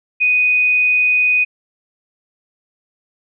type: tone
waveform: sine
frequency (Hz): 2489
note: D#7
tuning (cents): 0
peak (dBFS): -11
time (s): 0.2-1.45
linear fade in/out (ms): 20
effects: none